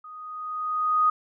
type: tone with level ramp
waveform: sine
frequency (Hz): 1244.5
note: D#6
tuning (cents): 0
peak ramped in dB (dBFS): -40 to -16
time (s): 0.04-1.1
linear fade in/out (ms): 5
effects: none